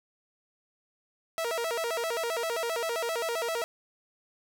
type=tone with vibrato; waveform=sawtooth; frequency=554.4 Hz; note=C#5; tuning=in tune; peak=-25 dBFS; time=1.38-3.64 s; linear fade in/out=0 ms; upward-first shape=square; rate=7.6 Hz; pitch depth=290 cents each way; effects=none